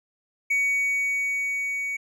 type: tone with level ramp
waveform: triangle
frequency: 2250 Hz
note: C#7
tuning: 25 cents sharp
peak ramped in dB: -18 to -25 dBFS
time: 0.5-1.97 s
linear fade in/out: 10 ms
effects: none